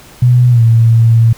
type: tone with pitch glide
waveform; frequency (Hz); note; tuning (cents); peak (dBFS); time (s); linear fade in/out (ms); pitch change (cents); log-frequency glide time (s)
sine; 123.47 to 114.54; B2 to A#2; 0 to -30; -4; 0.22-1.33; 5; -130; 0.5-0.62
effects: pink hiss -38 dBFS RMS until 1.37 s